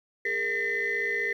sine tone cluster, 408.6 / 464.4 / 1811 / 2021 Hz, G#4 / A#4 / A6 / B6, -28 / -7 / +49 / +39 cents, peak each -34 / -35 / -29 / -28 dBFS, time 0.25-1.33 s, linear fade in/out 5 ms, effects tanh soft clip ceiling -19 dBFS + 10-bit

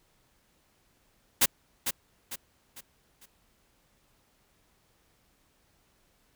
white noise with echo, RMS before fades -21 dBFS, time 1.41-1.46 s, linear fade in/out 10 ms, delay 450 ms, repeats 4, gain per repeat -8 dB, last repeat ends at 3.26 s, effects pink hiss -68 dBFS RMS until 6.35 s

